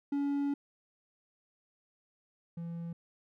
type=tone pair in turn; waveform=triangle; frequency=283.1 / 168.68 Hz; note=C#4 / E3; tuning=+37 / +40 cents; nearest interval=major sixth; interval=897 cents; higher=first; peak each=-27 / -35 dBFS; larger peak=first; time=0.12-0.54 / 2.57-2.93 s; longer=first; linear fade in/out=5 ms; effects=none